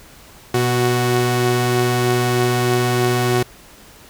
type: tone pair together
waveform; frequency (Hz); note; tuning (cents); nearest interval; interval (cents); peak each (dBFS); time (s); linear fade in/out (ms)
sawtooth; 122.27 / 370; B2 / F#4; -17 / 0; octave + perfect fifth; 1917; -14; 0.54-3.43; 5
effects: pink hiss -44 dBFS RMS until 4.09 s